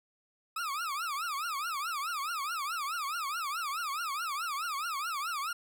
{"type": "tone with vibrato", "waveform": "40% pulse", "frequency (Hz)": 1244.5, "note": "D#6", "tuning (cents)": 0, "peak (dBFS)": -32, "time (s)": [0.56, 5.53], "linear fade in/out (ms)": 5, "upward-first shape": "triangle", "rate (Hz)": 4.7, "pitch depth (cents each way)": 260, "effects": []}